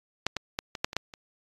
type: clicks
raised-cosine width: 0.2 ms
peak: -8 / -12 / -11 / -18 / -7 / -21 / -9 / -26 dBFS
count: 8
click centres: 0.266 / 0.367 / 0.589 / 0.752 / 0.845 / 0.931 / 0.966 / 1.138 s
effects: AAC 32 kbps